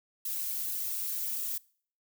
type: noise with flanger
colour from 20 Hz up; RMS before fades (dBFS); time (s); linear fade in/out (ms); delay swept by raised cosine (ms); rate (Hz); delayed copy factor
violet; -34; 0.25-1.58; 5; 1.5 to 4.5; 1.7; +0.7
effects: noise-tail reverb RT60 0.5 s tail -23 dB re dry